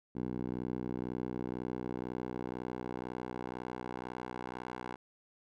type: tone with band-pass filter sweep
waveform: 10% pulse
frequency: 62 Hz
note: B1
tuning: 7 cents sharp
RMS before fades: -40 dBFS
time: 0.15-4.96 s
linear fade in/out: 10 ms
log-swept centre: 270 to 940 Hz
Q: 0.91
effects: none